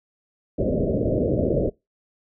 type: low-pass noise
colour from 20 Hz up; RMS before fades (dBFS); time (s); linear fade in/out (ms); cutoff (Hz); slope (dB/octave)
white; -22; 0.58-1.7; 10; 620; 96
effects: noise-tail reverb RT60 0.2 s tail -22 dB re dry